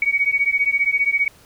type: beating tone pair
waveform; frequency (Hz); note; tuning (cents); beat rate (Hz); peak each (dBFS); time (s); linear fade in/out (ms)
sine; 2241 / 2256; C#7 / C#7; +18 / +30; 15; -19; 0.02-1.28; 2
effects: pink hiss -50 dBFS RMS until 1.45 s